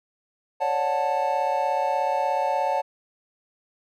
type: chord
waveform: triangle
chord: D major seventh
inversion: third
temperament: just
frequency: 550.6 / 587.3 / 734.2 / 881 Hz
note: C#5 / D5 / F#5 / A5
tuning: -12 / 0 / -14 / +2 cents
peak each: -26 / -28 / -25 / -23 dBFS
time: 0.6-2.82 s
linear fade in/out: 20 ms
effects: none